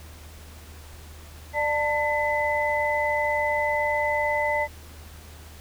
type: tone cluster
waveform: sine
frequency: 593 / 892 / 2014 Hz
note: D5 / A5 / B6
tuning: +17 / +23 / +33 cents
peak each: -26 dBFS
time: 1.53-4.68 s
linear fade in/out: 50 ms
effects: added 77 Hz sine -43 dBFS peak until 5.6 s + pink hiss -48 dBFS RMS until 5.6 s